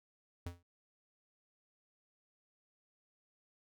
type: tone with exponential decay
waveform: square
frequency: 87.1 Hz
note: F2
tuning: 4 cents flat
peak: -37 dBFS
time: 0.46-0.63 s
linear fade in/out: 5 ms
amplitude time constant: 35 ms
effects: none